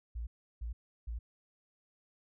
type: tone bursts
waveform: sine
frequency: 57.4 Hz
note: A#1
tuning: 26 cents flat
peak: -36 dBFS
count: 3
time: 0.15-1.19 s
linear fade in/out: 10 ms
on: 120 ms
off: 340 ms
effects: none